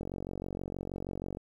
click train, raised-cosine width 2 ms, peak -24 dBFS, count 64, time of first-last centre 0.01-1.371 s, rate 46.3 Hz, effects 10-bit

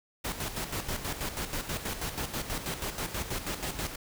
pink noise with tremolo, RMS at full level -33 dBFS, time 0.24-3.96 s, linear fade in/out 10 ms, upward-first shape square, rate 6.2 Hz, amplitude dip 60%, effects none

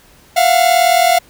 45% pulse tone pair together, 681.8 / 721 Hz, F5 / F#5, -42 / -45 cents, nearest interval minor second, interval 97 cents, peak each -12 dBFS, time 0.36-1.19 s, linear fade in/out 10 ms, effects pink hiss -47 dBFS RMS until 1.29 s

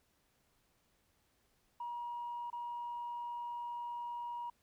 sine tone with dropouts, 955 Hz, A#5, 42 cents sharp, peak -38 dBFS, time 1.8-4.5 s, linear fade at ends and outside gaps 5 ms, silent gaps 2.502-2.528 s, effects tanh soft clip ceiling -35 dBFS + pink hiss -75 dBFS RMS until 4.62 s

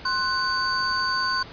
sine tone cluster, 1051 / 1489 / 4583 Hz, C6 / F#6 / D8, +7 / +11 / -43 cents, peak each -26 dBFS, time 0.05-1.43 s, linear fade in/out 5 ms, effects pink hiss -42 dBFS RMS until 1.52 s + resampled to 11025 Hz

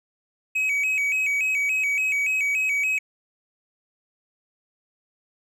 triangle tone with vibrato, 2403 Hz, D7, 39 cents sharp, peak -19 dBFS, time 0.55-2.99 s, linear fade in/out 10 ms, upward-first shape square, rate 3.5 Hz, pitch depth 100 cents each way, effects none

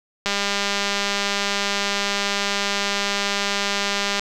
click train, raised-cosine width 0.2 ms, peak -5 dBFS, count 792, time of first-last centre 0.26-4.195 s, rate 201 Hz, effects none

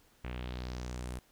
sawtooth tone with low-pass filter sweep, 61.74 Hz, B1, in tune, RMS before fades -40 dBFS, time 0.24-1.19 s, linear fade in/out 5 ms, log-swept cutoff 2400 to 11000 Hz, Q 2.4, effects pink hiss -66 dBFS RMS until 1.31 s

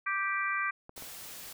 harmonic tone, 392 Hz, G4, in tune, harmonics 3 / 4 / 5 / 6, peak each -33 / -34 / -35 / -36 dBFS, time 0.06-0.71 s, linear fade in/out 10 ms
clicks, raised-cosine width 1 ms, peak -33 dBFS, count 3, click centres 0.894 / 0.978 / 1.023 s
white noise, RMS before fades -45 dBFS, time 0.96-1.53 s, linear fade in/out 5 ms
effects none

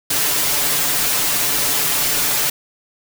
white noise with comb filter, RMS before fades -18 dBFS, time 0.1-2.5 s, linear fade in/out 5 ms, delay 6.9 ms, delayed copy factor +0.9, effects none

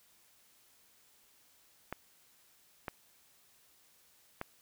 clicks, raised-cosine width 0.5 ms, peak -22 dBFS, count 3, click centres 1.926 / 2.882 / 4.414 s, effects white hiss -66 dBFS RMS until 4.61 s

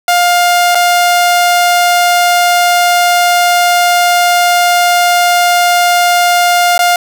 sawtooth tone with dropouts, 705 Hz, F5, 16 cents sharp, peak -3 dBFS, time 0.08-6.96 s, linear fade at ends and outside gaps 2 ms, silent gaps 0.748-0.753 / 6.779-6.791 s, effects none

